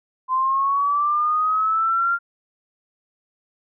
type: linear sweep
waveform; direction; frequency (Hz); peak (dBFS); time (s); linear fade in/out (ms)
sine; up; 1027 to 1397; -17; 0.28-2.19; 50
effects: none